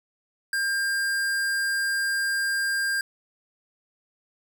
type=tone; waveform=square; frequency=1600 Hz; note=G6; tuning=35 cents sharp; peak=-24 dBFS; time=0.53-3.01 s; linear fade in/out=2 ms; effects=none